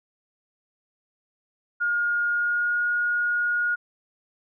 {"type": "tone with pitch glide", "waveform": "sine", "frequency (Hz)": [1424, 1438.1], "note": ["F6", "F#6"], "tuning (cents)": [33, -50], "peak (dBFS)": -21, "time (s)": [1.8, 3.76], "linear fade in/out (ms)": 20, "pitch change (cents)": 17, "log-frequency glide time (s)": [2.27, 2.86], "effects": []}